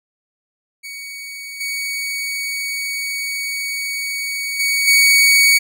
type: tone with level steps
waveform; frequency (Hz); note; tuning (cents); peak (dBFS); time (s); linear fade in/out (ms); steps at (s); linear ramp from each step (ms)
sawtooth; 2244; C#7; +21; -26 / -18 / -12 / -6; 0.83-5.59; 20; 1.6 / 4.59 / 4.87; 10
effects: none